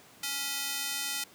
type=tone with high-pass filter; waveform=square; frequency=279.3 Hz; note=C#4; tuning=13 cents sharp; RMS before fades=-34 dBFS; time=0.23-1.24 s; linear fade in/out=5 ms; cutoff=2700 Hz; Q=0.58; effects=pink hiss -55 dBFS RMS until 1.34 s + high-pass 150 Hz 12 dB/octave